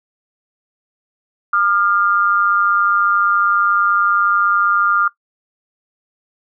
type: tone pair together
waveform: sine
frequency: 1208 / 1397.2 Hz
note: D6 / F6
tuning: +48 / 0 cents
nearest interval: minor third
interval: 252 cents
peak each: -15 dBFS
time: 1.53-5.08 s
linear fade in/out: 5 ms
effects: noise-tail reverb RT60 0.1 s tail -17 dB re dry